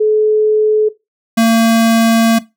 sine / square tone pair in turn, 429 / 227.3 Hz, A4 / A#3, -44 / -43 cents, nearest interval major seventh, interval 1099 cents, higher first, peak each -8 dBFS, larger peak neither, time 0-0.89 / 1.37-2.39 s, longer second, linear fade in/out 10 ms, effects noise-tail reverb RT60 0.2 s tail -17 dB re dry

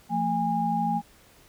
sine tone cluster, 173 / 225.4 / 818 Hz, F3 / A3 / G#5, -16 / +42 / -26 cents, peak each -30 / -29 / -25 dBFS, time 0.09-1.02 s, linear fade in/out 50 ms, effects pink hiss -56 dBFS RMS until 1.48 s

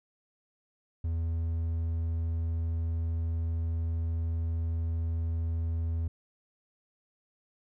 triangle tone, 82.41 Hz, E2, in tune, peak -26 dBFS, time 1.04-6.08 s, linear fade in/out 5 ms, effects none

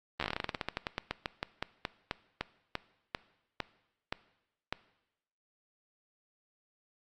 slowing click train, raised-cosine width 0.3 ms, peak -16 dBFS, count 30, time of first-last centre 0.2-4.726 s, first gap 12 ms, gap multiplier 1.15, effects noise-tail reverb RT60 0.9 s tail -19 dB re dry + Opus 32 kbps

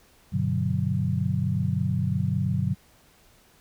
sine chord, G major seventh, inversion none, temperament equal, 98 / 123.47 / 146.83 / 185 Hz, G2 / B2 / D3 / F#3, 0 / 0 / 0 / 0 cents, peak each -28 dBFS, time 0.32-2.75 s, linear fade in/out 20 ms, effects pink hiss -58 dBFS RMS until 3.6 s

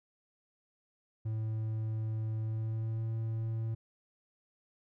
triangle tone with pitch glide, 110 to 112.25 Hz, A2 to A2, 0 to +35 cents, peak -30 dBFS, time 1.25-3.75 s, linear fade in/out 10 ms, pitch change +35 cents, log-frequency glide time 2.41-3.06 s, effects none

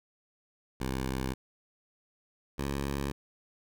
10% pulse tone pair in turn, 65.41 / 69.49 Hz, C2 / C#2, 0 / +5 cents, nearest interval minor second, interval 105 cents, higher second, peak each -23 dBFS, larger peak neither, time 0.8-1.34 / 2.58-3.12 s, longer neither, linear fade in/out 10 ms, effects none

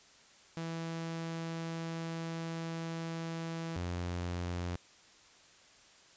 sawtooth tone pair in turn, 164.81 / 87.99 Hz, E3 / F2, 0 / +13 cents, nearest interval major seventh, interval 1087 cents, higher first, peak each -33 / -31 dBFS, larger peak second, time 0.57-3.76 / 3.76-4.76 s, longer first, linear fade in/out 0 ms, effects white hiss -60 dBFS RMS until 6.16 s + resampled to 16000 Hz

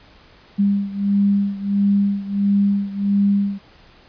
sine beating tone pair, 200 / 201.5 Hz, G3 / G3, +35 / +48 cents, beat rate 1.5 Hz, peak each -17 / -20 dBFS, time 0.58-3.59 s, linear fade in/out 20 ms, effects pink hiss -49 dBFS RMS until 4.08 s + resampled to 11025 Hz

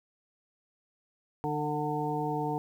harmonic tone with a mistuned harmonic, 150.2 Hz, D3, 39 cents sharp, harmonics 1 / 2 / 3 / 5 / 6, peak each -35 / -35 / -35 / -35 / -35 dBFS, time 1.44-2.58 s, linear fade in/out 0 ms, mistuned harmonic 5, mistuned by -25 cents, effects 10-bit

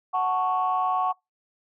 sine chord, F# minor, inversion none, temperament equal, 740 / 880 / 1108.7 Hz, F#5 / A5 / C#6, 0 / 0 / 0 cents, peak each -24 / -30 / -24 dBFS, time 0.13-1.13 s, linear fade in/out 20 ms, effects noise-tail reverb RT60 0.2 s tail -26 dB re dry + tanh soft clip ceiling -14 dBFS

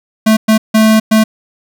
square tone bursts at uneven times, 218.8 Hz, A3, 9 cents flat, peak -6 dBFS, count 4, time 0.26-0.37 / 0.48-0.58 / 0.74-1 / 1.11-1.24 s, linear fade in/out 10 ms, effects none

